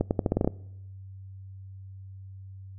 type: accelerating click train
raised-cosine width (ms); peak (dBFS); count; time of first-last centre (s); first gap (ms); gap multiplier
2; -10; 9; 0.01-0.475; 99; 0.84
effects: noise-tail reverb RT60 0.9 s tail -23 dB re dry + added 96 Hz sine -41 dBFS peak until 2.78 s